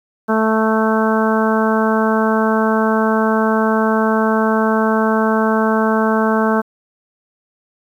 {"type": "harmonic tone", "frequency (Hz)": 220, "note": "A3", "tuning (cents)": 0, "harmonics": [1, 2, 3, 4, 5, 6, 7], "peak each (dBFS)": [-16, -19, -21, -22, -23, -24, -24], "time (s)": [0.28, 6.62], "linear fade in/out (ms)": 20, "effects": ["8-bit"]}